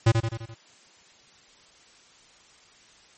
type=tone with echo; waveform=square; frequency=113.5 Hz; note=A#2; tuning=46 cents flat; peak=-15 dBFS; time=0.06-0.12 s; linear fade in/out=10 ms; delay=85 ms; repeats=5; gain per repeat=-5 dB; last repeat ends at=0.545 s; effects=white hiss -55 dBFS RMS until 3.17 s + MP3 32 kbps